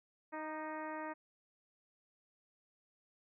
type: harmonic tone with a mistuned harmonic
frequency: 311.1 Hz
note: D#4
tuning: in tune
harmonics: 1 / 2 / 3 / 4 / 5 / 6 / 7 / 8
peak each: -46 / -46 / -45 / -50 / -52 / -51 / -58 / -62 dBFS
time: 0.32-1.14 s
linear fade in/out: 20 ms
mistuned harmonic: 4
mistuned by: -21 cents
effects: none